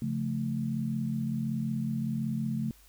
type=chord; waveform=sine; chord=Db augmented; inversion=none; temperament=equal; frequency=138.59 / 174.61 / 220 Hz; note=Db3 / F3 / A3; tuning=0 / 0 / 0 cents; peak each=-33 / -37 / -31 dBFS; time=0.02-2.71 s; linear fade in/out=2 ms; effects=added 50 Hz sine -58 dBFS peak until 2.88 s + white hiss -60 dBFS RMS until 2.88 s